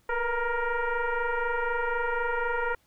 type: tone with frequency modulation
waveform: sine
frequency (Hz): 460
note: A#4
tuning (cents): -23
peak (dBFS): -25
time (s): 0.09-2.75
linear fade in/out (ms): 5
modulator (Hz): 472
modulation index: 2.9
effects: pink hiss -67 dBFS RMS until 2.86 s